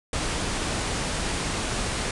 pink low-pass noise, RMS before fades -28 dBFS, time 0.13-2.11 s, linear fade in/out 2 ms, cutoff 10000 Hz, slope 96 dB/octave, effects none

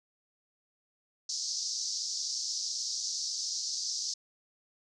white band-pass noise, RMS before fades -35 dBFS, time 1.29-4.14 s, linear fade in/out 5 ms, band 4600 to 6200 Hz, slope 48 dB/octave, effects none

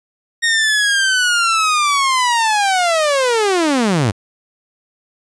sawtooth linear sweep, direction down, 1864.7 to 91.3 Hz, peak -9 dBFS, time 0.42-4.12 s, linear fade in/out 20 ms, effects resampled to 22050 Hz

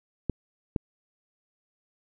clicks, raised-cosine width 3 ms, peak -13 dBFS, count 2, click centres 0.297 / 0.762 s, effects none

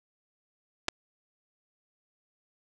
clicks, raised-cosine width 0.2 ms, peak -11 dBFS, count 2, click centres 0.883 / 0.886 s, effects none

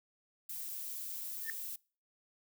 violet noise, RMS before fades -42 dBFS, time 0.49-1.76 s, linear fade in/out 5 ms
triangle tone with exponential growth, 1799 Hz, A6, 38 cents sharp, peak -31 dBFS, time 1.42-1.5 s, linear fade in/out 1 ms, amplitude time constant 17 ms
effects noise-tail reverb RT60 0.4 s tail -25 dB re dry

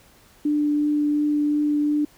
sine tone with vibrato, 295.9 Hz, D4, 13 cents sharp, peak -18 dBFS, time 0.45-2.05 s, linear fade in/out 5 ms, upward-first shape triangle, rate 2.8 Hz, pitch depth 9 cents each way, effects pink hiss -54 dBFS RMS until 2.17 s

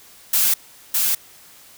blue noise with echo, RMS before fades -17 dBFS, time 0.33-0.54 s, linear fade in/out 5 ms, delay 610 ms, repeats 1, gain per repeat -2 dB, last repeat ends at 1.15 s, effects white hiss -47 dBFS RMS until 1.77 s

